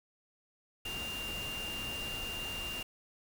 sine tone in noise, 2794 Hz, F7, in tune, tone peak -38 dBFS, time 0.85-2.83 s, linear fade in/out 5 ms, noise pink, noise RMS -43 dBFS, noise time 0.85-2.83 s, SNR +2 dB, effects none

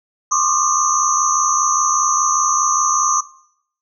sine tone cluster, 1062 / 1149 / 1214 / 5940 / 6440 Hz, C6 / D6 / D#6 / F#8 / G8, +25 / -38 / -43 / +6 / +46 cents, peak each -20 dBFS, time 0.31-3.21 s, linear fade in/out 10 ms, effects noise-tail reverb RT60 0.7 s tail -20 dB re dry

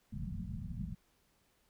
white low-pass noise, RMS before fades -41 dBFS, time 0.12-0.95 s, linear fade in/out 10 ms, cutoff 220 Hz, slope 96 dB/octave, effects pink hiss -73 dBFS RMS until 1.69 s

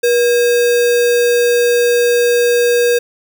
sine tone with sample-and-hold, 480 Hz, B4, 49 cents flat, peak -9 dBFS, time 0.03-2.99 s, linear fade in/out 10 ms, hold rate 2100 Hz, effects none

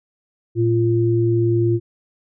sine tone pair together, 114.6 / 345.2 Hz, A#2 / F4, -29 / -20 cents, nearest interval octave + perfect fifth, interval 1909 cents, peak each -17 dBFS, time 0.55-1.8 s, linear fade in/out 50 ms, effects none

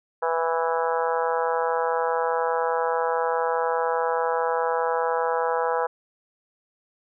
harmonic tone, 164.81 Hz, E3, in tune, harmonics 3 / 4 / 5 / 6 / 7 / 8 / 9 / 10, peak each -25 / -31 / -28 / -28 / -37 / -32 / -37 / -38 dBFS, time 0.22-5.87 s, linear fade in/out 10 ms, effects none

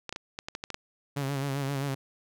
clicks, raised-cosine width 0.2 ms, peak -18 dBFS, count 9, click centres 0.093 / 0.126 / 0.161 / 0.389 / 0.485 / 0.551 / 0.639 / 0.703 / 0.744 s
sawtooth tone with vibrato, 138.59 Hz, C#3, in tune, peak -25 dBFS, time 1.16-1.95 s, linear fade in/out 10 ms, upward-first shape sine, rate 7.6 Hz, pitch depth 55 cents each way
effects none

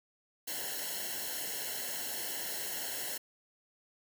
white noise with comb filter, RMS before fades -38 dBFS, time 0.47-3.18 s, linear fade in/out 10 ms, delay 0.83 ms, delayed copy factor -0.9, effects none

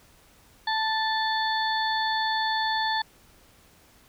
harmonic tone, 880 Hz, A5, in tune, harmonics 1 / 2 / 4 / 5, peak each -26 / -29 / -32 / -33 dBFS, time 0.67-3.02 s, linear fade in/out 5 ms, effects pink hiss -57 dBFS RMS until 4.08 s

